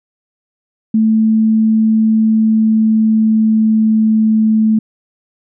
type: tone with pitch glide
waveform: sine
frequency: 220 to 218.6 Hz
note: A3 to A3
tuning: 0 to -11 cents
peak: -8 dBFS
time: 0.94-4.79 s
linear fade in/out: 5 ms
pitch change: -11 cents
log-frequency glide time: 2.24-4.4 s
effects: none